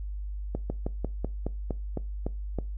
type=slowing click train; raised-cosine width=2 ms; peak=-17 dBFS; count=10; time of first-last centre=0.55-2.587 s; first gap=150 ms; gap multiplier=1.1; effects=noise-tail reverb RT60 0.3 s tail -21 dB re dry + added 50 Hz sine -32 dBFS peak until 2.77 s